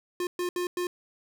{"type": "tone bursts at uneven times", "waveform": "square", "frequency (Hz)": 355.8, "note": "F4", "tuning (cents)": 32, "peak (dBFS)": -28, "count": 4, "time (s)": [[0.2, 0.27], [0.39, 0.49], [0.56, 0.67], [0.77, 0.87]], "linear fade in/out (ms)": 2, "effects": []}